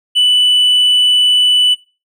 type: tone with tanh clipping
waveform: triangle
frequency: 2979 Hz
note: F#7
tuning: 11 cents sharp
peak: -9 dBFS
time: 0.15-1.75 s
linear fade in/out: 20 ms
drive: 7 dB
effects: noise-tail reverb RT60 0.3 s tail -19 dB re dry